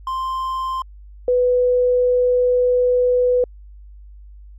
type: tone pair in turn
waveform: triangle / sine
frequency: 1046.5 / 496.2 Hz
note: C6 / B4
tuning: 0 / +8 cents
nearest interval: octave + minor second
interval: 1292 cents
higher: first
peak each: -19 / -13 dBFS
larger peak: second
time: 0.07-0.82 / 1.28-3.44 s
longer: second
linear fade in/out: 2 ms
effects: added 50 Hz sine -38 dBFS peak until 4.58 s